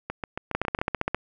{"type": "two click trains", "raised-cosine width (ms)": 0.5, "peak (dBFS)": [-9, -15], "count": [10, 6], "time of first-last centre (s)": [[0.55, 1.146], [0.1, 0.789]], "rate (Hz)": [15.1, 7.26], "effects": []}